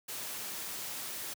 white noise, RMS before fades -40 dBFS, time 0.08-1.34 s, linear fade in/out 10 ms, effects high-pass 100 Hz 12 dB/octave

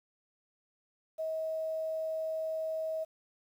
sine tone with quantisation, 638 Hz, D#5, 43 cents sharp, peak -32 dBFS, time 1.18-3.05 s, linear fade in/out 20 ms, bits 10, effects none

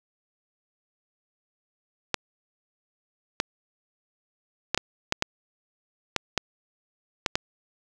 clicks, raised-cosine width 0.2 ms, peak -5 dBFS, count 10, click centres 2.143 / 3.401 / 4.746 / 4.776 / 5.124 / 5.224 / 6.163 / 6.377 / 7.262 / 7.355 s, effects none

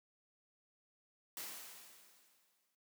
white noise with exponential decay, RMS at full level -44 dBFS, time 1.37-2.75 s, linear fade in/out 1 ms, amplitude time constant 300 ms, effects noise-tail reverb RT60 0.1 s tail -17 dB re dry + high-pass 200 Hz 12 dB/octave

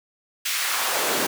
pink noise with high-pass filter sweep, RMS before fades -24 dBFS, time 0.45-1.27 s, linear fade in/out 10 ms, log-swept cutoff 2500 to 280 Hz, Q 1.1, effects none

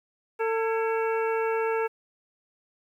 harmonic tone with a mistuned harmonic, 448.7 Hz, A4, 34 cents sharp, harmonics 1 / 2 / 3 / 4 / 5 / 6, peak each -25 / -31 / -35 / -37 / -39 / -41 dBFS, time 0.39-1.88 s, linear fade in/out 20 ms, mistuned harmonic 4, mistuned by -140 cents, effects 10-bit

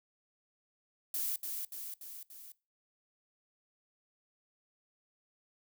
violet noise with echo, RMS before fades -35 dBFS, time 1.14-1.36 s, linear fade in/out 2 ms, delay 290 ms, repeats 4, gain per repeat -4 dB, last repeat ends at 2.52 s, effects noise-tail reverb RT60 0.3 s tail -21 dB re dry

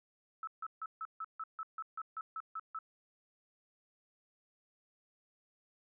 sine tone bursts, 1307 Hz, E6, 15 cents flat, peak -38 dBFS, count 13, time 0.43-2.789 s, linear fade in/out 2 ms, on 43 ms, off 150 ms, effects none

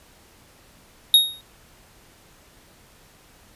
square tone with exponential decay, 3750 Hz, A#7, 10 cents sharp, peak -8 dBFS, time 1.14-1.41 s, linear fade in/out 1 ms, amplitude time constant 58 ms, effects pink hiss -53 dBFS RMS until 3.55 s + resampled to 32000 Hz

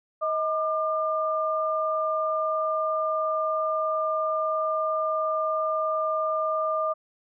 sine tone pair together, 631 / 1200.5 Hz, D#5 / D6, +24 / +38 cents, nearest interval major seventh, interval 1114 cents, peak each -26 dBFS, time 0.21-6.94 s, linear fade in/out 20 ms, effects none

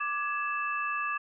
sine tone cluster, 1178 / 1676 / 2640 Hz, D6 / G#6 / E7, +5 / +15 / +2 cents, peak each -31 / -35 / -35 dBFS, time 0-1.18 s, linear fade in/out 10 ms, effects none

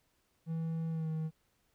triangle tone with pitch glide, 163 to 158.45 Hz, E3 to D#3, -19 to +32 cents, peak -31 dBFS, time 0.46-1.31 s, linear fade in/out 50 ms, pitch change -49 cents, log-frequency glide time 0.9-1.09 s, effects pink hiss -75 dBFS RMS until 1.74 s

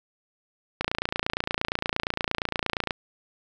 click train, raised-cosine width 0.3 ms, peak -9 dBFS, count 61, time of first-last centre 0.81-2.908 s, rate 28.6 Hz, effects none

